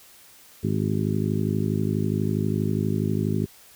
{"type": "harmonic tone with a mistuned harmonic", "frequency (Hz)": 52.3, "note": "G#1", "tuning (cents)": 13, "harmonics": [2, 3, 4, 5, 6, 7, 8], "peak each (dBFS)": [-27, -27, -27, -31, -34, -32, -36], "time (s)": [0.63, 3.46], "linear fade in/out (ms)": 10, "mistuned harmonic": 8, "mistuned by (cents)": -48, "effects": ["white hiss -51 dBFS RMS until 3.75 s"]}